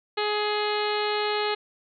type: harmonic tone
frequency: 419.4 Hz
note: G#4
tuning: 17 cents sharp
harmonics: 1 / 2 / 3 / 4 / 5 / 6 / 7 / 8 / 9 / 10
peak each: -27 / -30 / -33 / -36 / -36 / -37 / -37 / -39 / -39 / -35 dBFS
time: 0.17-1.55 s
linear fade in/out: 10 ms
effects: none